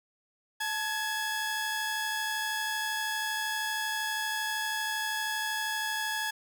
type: tone pair together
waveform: sawtooth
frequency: 874 / 1675.3 Hz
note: A5 / G#6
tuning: -12 / +15 cents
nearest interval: major seventh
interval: 1127 cents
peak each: -31 / -28 dBFS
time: 0.6-6.31 s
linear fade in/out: 10 ms
effects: none